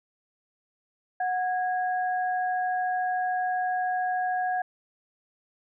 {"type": "tone pair together", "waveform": "sine", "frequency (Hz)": [734, 1647.8], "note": ["F#5", "G#6"], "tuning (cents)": [-14, -14], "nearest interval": "octave + major second", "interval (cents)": 1400, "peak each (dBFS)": [-25, -33], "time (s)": [1.2, 4.62], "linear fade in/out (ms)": 5, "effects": []}